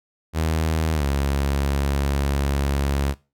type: tone with pitch glide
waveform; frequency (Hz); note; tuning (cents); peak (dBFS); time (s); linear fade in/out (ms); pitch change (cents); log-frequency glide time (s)
sawtooth; 79.7 to 69.78; D#2 to C#2; +42 to +12; -16; 0.33-3.15; 50; -230; 0.94-1.04
effects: noise-tail reverb RT60 0.3 s tail -20 dB re dry